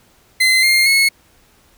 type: tone with pitch steps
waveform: 30% pulse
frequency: 2058 / 2120 / 2183 Hz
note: C7 / C7 / C#7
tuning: -29 / +22 / -27 cents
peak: -8 dBFS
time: 0.4-1.09 s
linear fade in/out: 10 ms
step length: 230 ms
effects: pink hiss -53 dBFS RMS until 1.77 s